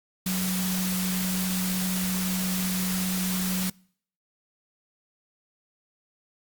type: tone in noise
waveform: sine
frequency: 185 Hz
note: F#3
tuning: in tune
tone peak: -26 dBFS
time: 0.26-3.7 s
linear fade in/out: 5 ms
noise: white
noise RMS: -31 dBFS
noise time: 0.26-3.7 s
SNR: +2 dB
effects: noise-tail reverb RT60 0.6 s tail -26 dB re dry + Opus 48 kbps